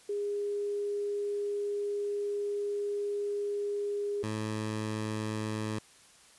sine / 15% pulse tone pair in turn, 408.7 / 108.25 Hz, G#4 / A2, -28 / -28 cents, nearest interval octave + major seventh, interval 2300 cents, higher first, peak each -30 / -26 dBFS, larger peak second, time 0.09-4.23 / 4.23-5.79 s, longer first, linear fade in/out 5 ms, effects white hiss -58 dBFS RMS until 6.38 s + resampled to 24000 Hz

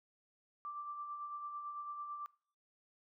sine tone with tremolo, 1174.7 Hz, D6, in tune, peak -40 dBFS, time 0.65-2.26 s, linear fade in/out 0 ms, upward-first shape sine, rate 9 Hz, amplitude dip 40%, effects noise-tail reverb RT60 0.5 s tail -22 dB re dry

